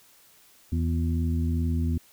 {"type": "harmonic tone with a mistuned harmonic", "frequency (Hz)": 82.41, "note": "E2", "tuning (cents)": 0, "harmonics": [1, 2, 3, 4], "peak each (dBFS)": [-24, -32, -30, -42], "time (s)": [0.72, 1.98], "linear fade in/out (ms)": 5, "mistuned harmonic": 4, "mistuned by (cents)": 92, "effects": ["white hiss -57 dBFS RMS until 2.12 s"]}